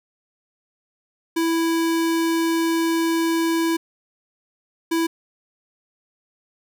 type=tone pair in turn; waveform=square; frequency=330 / 330 Hz; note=E4 / E4; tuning=+2 / +2 cents; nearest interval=unison; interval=0 cents; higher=neither; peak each=-19 dBFS; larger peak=neither; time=1.36-3.77 / 4.91-5.07 s; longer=first; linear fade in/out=10 ms; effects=none